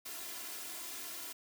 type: noise with comb filter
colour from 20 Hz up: white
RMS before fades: -44 dBFS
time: 0.05-1.33 s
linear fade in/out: 10 ms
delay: 2.9 ms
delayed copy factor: +0.75
effects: high-pass 150 Hz 12 dB/octave